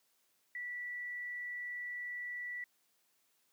sine tone, 1957 Hz, B6, 16 cents flat, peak -39 dBFS, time 0.55-2.64 s, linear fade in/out 2 ms, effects white hiss -75 dBFS RMS until 3.52 s + high-pass 150 Hz 12 dB/octave

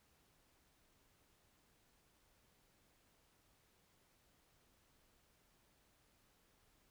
silence, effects pink hiss -74 dBFS RMS until 6.9 s

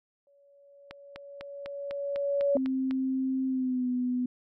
sine tone with exponential growth, 564 Hz, C#5, 30 cents sharp, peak -21 dBFS, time 0.27-2.57 s, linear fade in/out 1 ms, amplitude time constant 500 ms
click train, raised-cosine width 0.3 ms, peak -24 dBFS, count 9, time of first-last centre 0.91-2.91 s, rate 4 Hz
sine tone with pitch glide, 262.8 to 249.2 Hz, C4 to B3, +8 to +16 cents, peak -26 dBFS, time 2.55-4.26 s, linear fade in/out 5 ms, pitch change -92 cents, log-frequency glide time 3.47-3.88 s
effects none

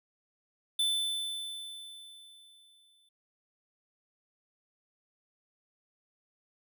square tone with exponential decay, 3520 Hz, A7, in tune, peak -26 dBFS, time 0.79-3.09 s, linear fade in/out 5 ms, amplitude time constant 500 ms, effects none

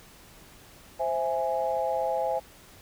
sine chord, C augmented, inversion none, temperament equal, 523.3 / 659.3 / 830.6 Hz, C5 / E5 / G#5, 0 / 0 / 0 cents, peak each -29 dBFS, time 0.99-2.4 s, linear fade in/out 20 ms, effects tanh soft clip ceiling -15 dBFS + pink hiss -52 dBFS RMS until 2.81 s

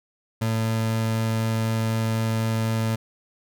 30% pulse tone, 112 Hz, A2, 31 cents sharp, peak -19 dBFS, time 0.41-2.96 s, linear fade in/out 10 ms, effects none

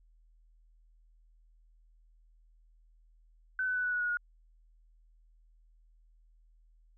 sine tone with pitch steps, 1517 / 1503.9 / 1490.9 / 1478.1 / 1465.3 / 1452.7 / 1440.2 Hz, F#6 / F#6 / F#6 / F#6 / F#6 / F#6 / F#6, +43 / +28 / +13 / -2 / -17 / -32 / -47 cents, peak -29 dBFS, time 3.59-4.171 s, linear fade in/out 2 ms, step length 83 ms, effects added 40 Hz sine -60 dBFS peak until 6.97 s

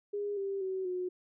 sine tone with pitch steps, 409 / 393.2 / 378.1 / 363.5 Hz, G#4 / G4 / F#4 / F#4, -26 / +5 / +38 / -31 cents, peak -32 dBFS, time 0.13-1.09 s, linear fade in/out 10 ms, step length 240 ms, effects none

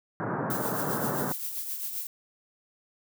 pink band-pass noise, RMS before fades -31 dBFS, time 0.2-1.32 s, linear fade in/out 0 ms, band 120 to 1600 Hz, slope 48 dB/octave
violet noise with tremolo, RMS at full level -32 dBFS, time 0.5-2.07 s, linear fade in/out 2 ms, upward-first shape triangle, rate 7.6 Hz, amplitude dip 55%
effects none

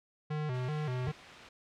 square tone with vibrato, 138.59 Hz, C#3, in tune, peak -33 dBFS, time 0.3-1.12 s, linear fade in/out 10 ms, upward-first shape square, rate 2.6 Hz, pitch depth 160 cents each way
white noise, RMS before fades -47 dBFS, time 0.54-1.49 s, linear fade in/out 5 ms
triangle tone with exponential growth, 92.5 Hz, F#2, in tune, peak -30 dBFS, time 0.98-1.09 s, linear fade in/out 0 ms, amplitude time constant 22 ms
effects low-pass 3000 Hz 12 dB/octave

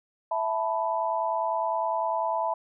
sine chord, E suspended fourth, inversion none, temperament just, 659.3 / 879 / 988.9 Hz, E5 / A5 / B5, 0 / -2 / +2 cents, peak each -29 dBFS, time 0.31-2.54 s, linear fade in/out 5 ms, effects none

